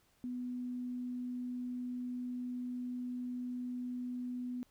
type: tone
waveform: sine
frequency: 247.9 Hz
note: B3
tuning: 7 cents sharp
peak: -37 dBFS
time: 0.24-4.63 s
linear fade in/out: 0 ms
effects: pink hiss -71 dBFS RMS until 4.7 s